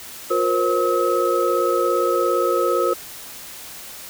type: tone cluster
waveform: sine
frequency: 356.8 / 473.5 / 531 / 1283 Hz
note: F4 / A#4 / C5 / E6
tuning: +37 / +27 / +25 / -47 cents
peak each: -22 dBFS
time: 0.3-2.94 s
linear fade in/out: 10 ms
effects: white hiss -37 dBFS RMS until 4.09 s